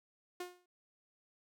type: tone with exponential decay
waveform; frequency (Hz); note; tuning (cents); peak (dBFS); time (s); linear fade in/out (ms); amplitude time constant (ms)
sawtooth; 358.1; F4; +43; -34; 0.4-0.66; 5; 55
effects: none